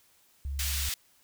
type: tone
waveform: sine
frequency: 69.3 Hz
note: C#2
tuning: in tune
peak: -31 dBFS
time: 0.45-0.89 s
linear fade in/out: 0 ms
type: high-pass noise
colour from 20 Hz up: pink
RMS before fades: -33 dBFS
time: 0.59-0.94 s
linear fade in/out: 2 ms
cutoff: 2700 Hz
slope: 12 dB/octave
effects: white hiss -64 dBFS RMS until 1.23 s